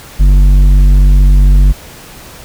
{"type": "tone with tanh clipping", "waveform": "sine", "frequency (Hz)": 47.77, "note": "G1", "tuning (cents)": -44, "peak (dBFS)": -4, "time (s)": [0.19, 1.73], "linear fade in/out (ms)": 20, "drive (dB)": 9, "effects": ["pink hiss -33 dBFS RMS until 2.44 s"]}